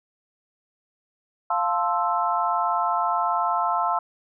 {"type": "chord", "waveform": "sine", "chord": "F major seventh", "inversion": "none", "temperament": "equal", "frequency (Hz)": [698.5, 880, 1046.5, 1318.5], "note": ["F5", "A5", "C6", "E6"], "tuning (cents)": [0, 0, 0, 0], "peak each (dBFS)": -26, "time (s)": [1.5, 3.99], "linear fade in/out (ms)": 5, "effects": []}